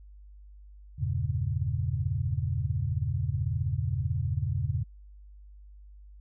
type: chord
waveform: sine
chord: E diminished seventh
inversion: none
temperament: equal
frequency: 82.41 / 98 / 116.54 / 138.59 Hz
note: E2 / G2 / Bb2 / Db3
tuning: 0 / 0 / 0 / 0 cents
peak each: -32 dBFS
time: 0.98-4.84 s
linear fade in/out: 20 ms
effects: added 50 Hz sine -47 dBFS peak until 6.2 s